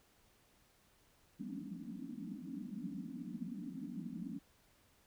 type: band-pass noise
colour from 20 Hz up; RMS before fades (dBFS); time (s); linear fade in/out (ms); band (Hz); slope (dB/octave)
pink; -45; 1.39-4.39; 10; 170 to 300; 96
effects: pink hiss -70 dBFS RMS until 5.06 s